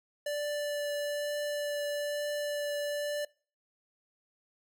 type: tone with vibrato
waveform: square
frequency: 585 Hz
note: D5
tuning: 7 cents flat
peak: -32 dBFS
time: 0.26-3.25 s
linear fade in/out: 5 ms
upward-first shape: triangle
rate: 1.1 Hz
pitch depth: 9 cents each way
effects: noise-tail reverb RT60 0.4 s tail -24 dB re dry